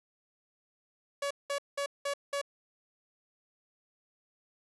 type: tone bursts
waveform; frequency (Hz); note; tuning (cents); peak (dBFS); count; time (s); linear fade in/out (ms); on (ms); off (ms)
sawtooth; 565; C#5; +33; -27; 5; 1.22-2.415; 5; 87; 190
effects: resampled to 24000 Hz + 10-bit